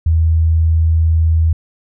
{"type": "tone", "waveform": "sine", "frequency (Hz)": 81, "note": "E2", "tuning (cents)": -30, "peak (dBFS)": -9, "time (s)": [0.06, 1.53], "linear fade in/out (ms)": 5, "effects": []}